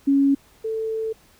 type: tone pair in turn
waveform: sine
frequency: 277.2 / 443.1 Hz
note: C#4 / A4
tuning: 0 / +12 cents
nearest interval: minor sixth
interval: 812 cents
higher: second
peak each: -14 / -23 dBFS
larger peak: first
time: 0.07-0.35 / 0.64-1.13 s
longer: second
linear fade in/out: 10 ms
effects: pink hiss -55 dBFS RMS until 1.39 s